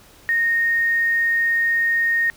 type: tone with quantisation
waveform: sine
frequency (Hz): 1852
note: A#6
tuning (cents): -12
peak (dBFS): -16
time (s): 0.29-2.3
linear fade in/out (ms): 0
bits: 7
effects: pink hiss -49 dBFS RMS until 2.36 s